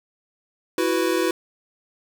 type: chord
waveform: square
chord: E suspended second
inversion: none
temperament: equal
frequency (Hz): 329.6 / 370 / 493.9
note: E4 / F#4 / B4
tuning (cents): 0 / 0 / 0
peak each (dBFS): -24 / -24 / -26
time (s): 0.78-1.31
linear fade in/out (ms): 2
effects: 8-bit